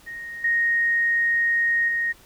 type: tone with level steps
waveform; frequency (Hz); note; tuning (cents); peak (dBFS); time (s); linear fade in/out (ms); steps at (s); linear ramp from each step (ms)
sine; 1864.7; A#6; 0; -32 / -18 / -21; 0.06-2.13; 20; 0.44 / 1.88; 5
effects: pink hiss -52 dBFS RMS until 2.25 s